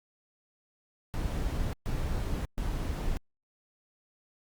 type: noise bursts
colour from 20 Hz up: brown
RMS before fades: -31 dBFS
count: 3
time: 1.14-3.17 s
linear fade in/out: 0 ms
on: 590 ms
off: 130 ms
effects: Opus 48 kbps

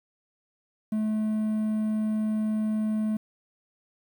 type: tone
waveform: triangle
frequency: 215.9 Hz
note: A3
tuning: 33 cents flat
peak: -22 dBFS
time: 0.92-3.17 s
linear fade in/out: 5 ms
effects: 9-bit

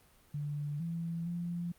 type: tone with pitch steps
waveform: sine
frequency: 146.5 / 167.3 / 172.7 Hz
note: D3 / E3 / F3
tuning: -4 / +26 / -19 cents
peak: -34 dBFS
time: 0.34-1.72 s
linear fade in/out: 5 ms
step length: 460 ms
effects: pink hiss -64 dBFS RMS until 1.78 s + Opus 32 kbps

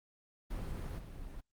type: noise with level steps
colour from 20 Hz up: brown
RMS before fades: -39 / -46 dBFS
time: 0.5-1.41 s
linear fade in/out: 10 ms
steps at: 0.98 s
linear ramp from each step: 10 ms
effects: Opus 32 kbps

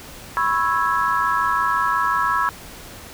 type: chord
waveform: sine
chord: C# minor seventh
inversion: third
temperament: equal with one note detuned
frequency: 987.8 / 1093.5 / 1318.5 / 1661.2 Hz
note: B5 / C#6 / E6 / G#6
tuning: 0 / -24 / 0 / 0 cents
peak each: -23 / -22 / -22 / -24 dBFS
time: 0.37-2.49 s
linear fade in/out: 0 ms
effects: pink hiss -39 dBFS RMS until 3.13 s

